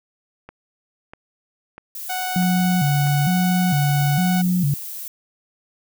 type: click train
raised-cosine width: 0.5 ms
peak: -23 dBFS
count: 5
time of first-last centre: 0.49-3.071 s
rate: 1.55 Hz
type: noise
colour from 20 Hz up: violet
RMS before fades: -32 dBFS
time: 1.95-5.08 s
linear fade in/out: 2 ms
type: tone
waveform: sawtooth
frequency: 740 Hz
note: F#5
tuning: in tune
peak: -20 dBFS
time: 2.09-4.42 s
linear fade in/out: 10 ms
type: tone with vibrato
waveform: sine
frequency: 160.6 Hz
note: E3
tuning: 45 cents flat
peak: -16 dBFS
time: 2.36-4.74 s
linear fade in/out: 2 ms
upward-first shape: square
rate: 1.1 Hz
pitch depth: 200 cents each way
effects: none